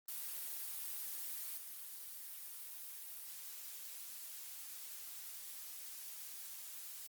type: noise with level steps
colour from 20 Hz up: blue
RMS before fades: -44 / -49 dBFS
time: 0.08-7.07 s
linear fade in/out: 5 ms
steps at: 1.57 s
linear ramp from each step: 2 ms
effects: Opus 32 kbps